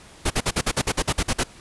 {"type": "noise bursts", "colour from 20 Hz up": "pink", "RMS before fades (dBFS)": -21, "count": 12, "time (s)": [0.25, 1.437], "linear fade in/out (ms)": 10, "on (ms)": 54, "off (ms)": 49, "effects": ["pink hiss -47 dBFS RMS until 1.6 s", "resampled to 24000 Hz"]}